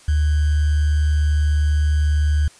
sine tone with sample-and-hold, 74.9 Hz, D2, 35 cents sharp, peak -14 dBFS, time 0.08-2.48 s, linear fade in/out 5 ms, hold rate 1575 Hz, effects white hiss -48 dBFS RMS until 2.59 s + resampled to 22050 Hz

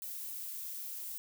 violet noise, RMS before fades -42 dBFS, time 0.02-1.18 s, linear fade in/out 0 ms, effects none

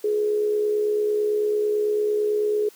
sine tone with amplitude modulation, 420.9 Hz, G#4, 23 cents sharp, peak -17 dBFS, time 0.04-2.69 s, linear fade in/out 5 ms, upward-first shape sine, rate 69 Hz, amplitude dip 45%, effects white hiss -51 dBFS RMS until 2.75 s + high-pass 200 Hz 12 dB/octave

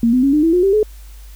sine tone with pitch steps, 232.2 / 253.2 / 276.1 / 301.1 / 328.4 / 358.1 / 390.5 / 425.9 Hz, A#3 / B3 / C#4 / D4 / E4 / F4 / G4 / G#4, -7 / +43 / -7 / +43 / -6 / +43 / -7 / +44 cents, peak -10 dBFS, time 0.03-0.83 s, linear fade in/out 2 ms, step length 100 ms, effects added 50 Hz sine -34 dBFS peak until 1.35 s + white hiss -48 dBFS RMS until 1.35 s

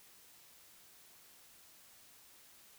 silence, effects white hiss -61 dBFS RMS until 2.78 s

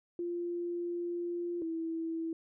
sine tone pair in turn, 347 / 327.5 Hz, F4 / E4, -11 / -11 cents, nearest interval minor second, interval 100 cents, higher first, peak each -33 / -33 dBFS, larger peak neither, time 0.19-1.62 / 1.62-2.33 s, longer first, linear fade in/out 2 ms, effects none

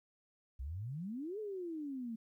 sine exponential two-way sweep, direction up then down, 59.9 to 440 to 220.1 Hz, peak -39 dBFS, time 0.59-2.16 s, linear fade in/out 10 ms, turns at 1.39 s, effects 13-bit

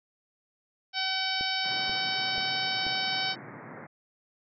harmonic tone, 760 Hz, F#5, 46 cents sharp, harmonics 1 / 2 / 3 / 4 / 5 / 6 / 7, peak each -35 / -35 / -35 / -35 / -35 / -35 / -35 dBFS, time 0.93-3.36 s, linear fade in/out 50 ms
click train, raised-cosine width 2 ms, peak -26 dBFS, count 4, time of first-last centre 1.41-2.866 s, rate 2.06 Hz
pink band-pass noise, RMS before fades -44 dBFS, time 1.64-3.87 s, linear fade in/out 10 ms, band 110 to 2200 Hz, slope 96 dB/octave
effects none

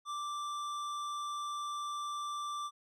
triangle tone with hard clipping, 1174.7 Hz, D6, in tune, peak -38 dBFS, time 0.05-2.71 s, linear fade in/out 50 ms, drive 16 dB, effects none

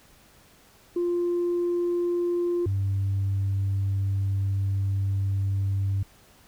sine tone pair in turn, 349.2 / 97.99 Hz, F4 / G2, 0 / 0 cents, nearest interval octave + minor seventh, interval 2200 cents, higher first, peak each -21 dBFS, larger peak neither, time 0.96-2.66 / 2.66-6.03 s, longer second, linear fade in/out 5 ms, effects tanh soft clip ceiling -20 dBFS + pink hiss -56 dBFS RMS until 6.47 s

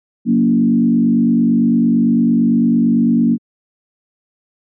sine tone with frequency modulation, 232.3 Hz, A#3, 6 cents flat, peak -9 dBFS, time 0.25-3.38 s, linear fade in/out 50 ms, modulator 48.9 Hz, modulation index 1, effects high-pass 150 Hz 12 dB/octave

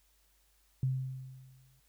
sine tone with exponential decay, 130.81 Hz, C3, in tune, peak -26 dBFS, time 0.83-1.8 s, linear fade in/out 2 ms, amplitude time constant 210 ms, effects added 50 Hz sine -70 dBFS peak until 1.88 s + white hiss -71 dBFS RMS until 1.88 s

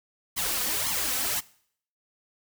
white noise with flanger, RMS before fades -28 dBFS, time 0.36-1.41 s, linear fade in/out 20 ms, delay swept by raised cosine 0.94 to 4.04 ms, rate 1.9 Hz, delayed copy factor +0.85, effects noise-tail reverb RT60 0.6 s tail -21 dB re dry

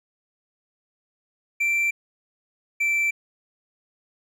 triangle tone pair in turn, 2348 / 2336 Hz, D7 / D7, -1 / -10 cents, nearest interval unison, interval 9 cents, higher first, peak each -18 dBFS, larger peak neither, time 1.6-1.91 / 2.8-3.11 s, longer neither, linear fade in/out 10 ms, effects none

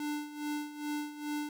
square tone with tremolo, 296.5 Hz, D4, 17 cents sharp, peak -33 dBFS, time 0-1.49 s, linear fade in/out 2 ms, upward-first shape sine, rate 2.4 Hz, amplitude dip 75%, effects none

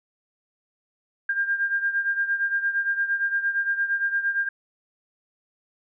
sine beating tone pair, 1600 / 1608.7 Hz, G6 / G6, +35 / +44 cents, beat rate 8.7 Hz, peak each -23 / -28 dBFS, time 1.29-4.49 s, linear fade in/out 5 ms, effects none

